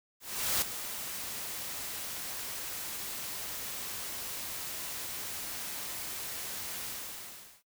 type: noise with ADSR envelope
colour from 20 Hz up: white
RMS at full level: -28 dBFS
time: 0.2-7.63 s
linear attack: 420 ms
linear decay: 4 ms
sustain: -11 dB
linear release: 760 ms
effects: noise-tail reverb RT60 0.1 s tail -19 dB re dry